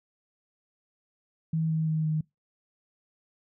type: tone with pitch steps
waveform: sine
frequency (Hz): 160.6 / 158.94 / 157.29 / 155.67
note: E3 / D#3 / D#3 / D#3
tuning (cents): -45 / +37 / +19 / +1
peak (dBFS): -24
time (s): 1.53-2.21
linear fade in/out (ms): 5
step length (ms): 170
effects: noise-tail reverb RT60 0.2 s tail -25 dB re dry